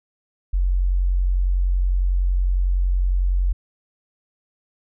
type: tone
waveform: sine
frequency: 45.43 Hz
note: F#1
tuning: 31 cents flat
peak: -16 dBFS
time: 0.53-3.53 s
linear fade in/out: 10 ms
effects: none